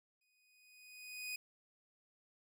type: tone with exponential growth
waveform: sawtooth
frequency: 2489 Hz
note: D#7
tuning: in tune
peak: -36 dBFS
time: 0.21-1.36 s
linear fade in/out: 5 ms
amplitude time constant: 250 ms
effects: none